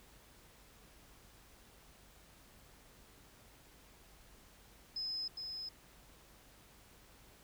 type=tone with echo; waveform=sine; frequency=5100 Hz; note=D#8; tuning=42 cents sharp; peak=-37 dBFS; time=4.96-5.28 s; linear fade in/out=5 ms; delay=410 ms; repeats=1; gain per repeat=-4 dB; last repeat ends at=5.69 s; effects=added 50 Hz sine -67 dBFS peak until 7.43 s + pink hiss -62 dBFS RMS until 7.43 s